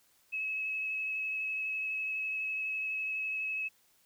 sine tone with vibrato, 2578 Hz, E7, 39 cents flat, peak -32 dBFS, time 0.32-3.69 s, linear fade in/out 20 ms, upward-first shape sine, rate 12 Hz, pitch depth 14 cents each way, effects white hiss -68 dBFS RMS until 4.05 s

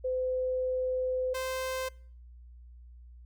sine / sawtooth tone pair in turn, 511 / 519.3 Hz, C5 / C5, -41 / -13 cents, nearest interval unison, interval 28 cents, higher second, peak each -28 dBFS, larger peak neither, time 0.04-1.34 / 1.34-1.89 s, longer first, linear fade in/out 10 ms, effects noise-tail reverb RT60 0.5 s tail -25 dB re dry + added 60 Hz sine -48 dBFS peak until 3.25 s

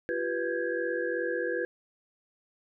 sine tone cluster, 344.8 / 387.4 / 492 / 1591 / 1667 Hz, F4 / G4 / B4 / G6 / G#6, -22 / -20 / -7 / +25 / +6 cents, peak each -34 / -37 / -31 / -39 / -36 dBFS, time 0.09-1.65 s, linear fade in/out 0 ms, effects none

